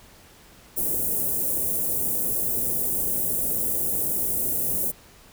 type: band-stop noise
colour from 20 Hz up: white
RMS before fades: -25 dBFS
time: 0.76-4.92 s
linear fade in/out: 20 ms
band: 560 to 9600 Hz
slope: 24 dB/octave
effects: pink hiss -51 dBFS RMS until 5.32 s